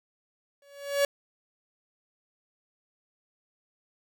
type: tone with exponential growth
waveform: 45% pulse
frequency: 565 Hz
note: C#5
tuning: 33 cents sharp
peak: -19 dBFS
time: 0.62-1.05 s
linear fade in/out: 2 ms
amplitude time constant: 93 ms
effects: none